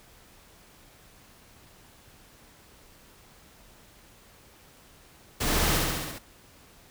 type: noise with echo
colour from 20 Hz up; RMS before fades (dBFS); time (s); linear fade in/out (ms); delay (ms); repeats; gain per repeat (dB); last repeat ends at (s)
pink; -28; 5.4-5.78; 10; 68; 6; -2; 6.188
effects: pink hiss -55 dBFS RMS until 6.9 s